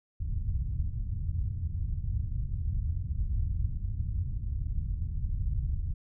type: low-pass noise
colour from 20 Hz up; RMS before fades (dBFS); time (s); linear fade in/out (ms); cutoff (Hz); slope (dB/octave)
white; -31; 0.2-5.94; 10; 100; 24
effects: none